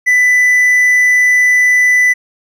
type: tone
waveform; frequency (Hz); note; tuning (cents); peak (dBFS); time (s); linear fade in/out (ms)
triangle; 1991; B6; +14; -5; 0.06-2.14; 20
effects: none